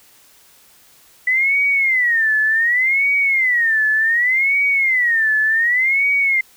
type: tone with vibrato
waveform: sine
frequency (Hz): 1975.5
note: B6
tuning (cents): 0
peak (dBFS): -13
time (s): 1.27-6.41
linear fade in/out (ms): 5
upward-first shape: sine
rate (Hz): 0.67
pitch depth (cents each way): 230
effects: white hiss -50 dBFS RMS until 6.56 s